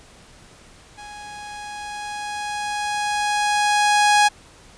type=tone with level ramp; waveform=sawtooth; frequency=830.6 Hz; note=G#5; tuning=in tune; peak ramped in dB=-33 to -8 dBFS; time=0.97-4.29 s; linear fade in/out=20 ms; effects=pink hiss -48 dBFS RMS until 4.77 s + resampled to 22050 Hz